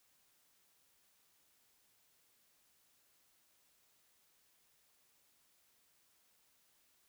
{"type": "silence", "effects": ["white hiss -73 dBFS RMS until 7.08 s"]}